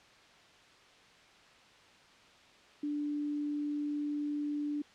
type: tone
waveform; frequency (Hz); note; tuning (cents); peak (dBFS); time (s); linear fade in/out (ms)
sine; 293.7; D4; 0; -32; 2.83-4.82; 5
effects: white hiss -59 dBFS RMS until 4.94 s + low-pass 4000 Hz 12 dB/octave